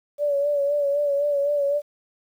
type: tone with vibrato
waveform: sine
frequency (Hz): 573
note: D5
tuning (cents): -43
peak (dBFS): -19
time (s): 0.18-1.82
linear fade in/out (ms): 50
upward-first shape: sine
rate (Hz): 3.9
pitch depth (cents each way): 43
effects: 9-bit